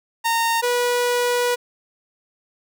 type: tone pair in turn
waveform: sawtooth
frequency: 920 / 487.4 Hz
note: A#5 / B4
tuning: -23 / -23 cents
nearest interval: major seventh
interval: 1100 cents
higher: first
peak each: -14 dBFS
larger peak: neither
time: 0.24-0.62 / 0.62-1.56 s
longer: second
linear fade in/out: 20 ms
effects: none

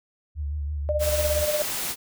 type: tone with vibrato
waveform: sine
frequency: 73.42 Hz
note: D2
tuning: in tune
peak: -26 dBFS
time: 0.35-1.47 s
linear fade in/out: 50 ms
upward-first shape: sine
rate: 6 Hz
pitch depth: 51 cents each way
type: tone with tremolo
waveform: sine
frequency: 600 Hz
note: D5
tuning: 37 cents sharp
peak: -20 dBFS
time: 0.89-1.62 s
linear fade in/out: 0 ms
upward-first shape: sine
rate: 17 Hz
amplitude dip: 65%
type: noise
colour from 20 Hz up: white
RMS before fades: -29 dBFS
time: 0.99-1.96 s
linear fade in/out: 50 ms
effects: none

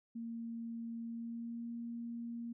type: tone with pitch glide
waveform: sine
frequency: 230.7 to 234.3 Hz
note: A#3 to A#3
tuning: -18 to +9 cents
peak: -40 dBFS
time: 0.15-2.53 s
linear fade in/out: 10 ms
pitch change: +27 cents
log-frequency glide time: 1.02-1.71 s
effects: none

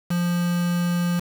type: tone with quantisation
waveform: triangle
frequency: 174.61 Hz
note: F3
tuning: in tune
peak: -18 dBFS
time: 0.1-1.2 s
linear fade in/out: 10 ms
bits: 5
effects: none

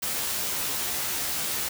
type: noise with comb filter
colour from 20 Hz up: white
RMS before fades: -29 dBFS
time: 0.02-1.69 s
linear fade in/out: 10 ms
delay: 14 ms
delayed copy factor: +0.65
effects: none

